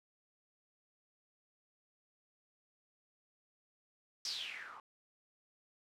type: noise with low-pass filter sweep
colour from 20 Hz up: blue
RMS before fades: -44 dBFS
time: 4.25-4.8 s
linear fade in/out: 2 ms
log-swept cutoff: 5400 to 1000 Hz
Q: 6.9
effects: none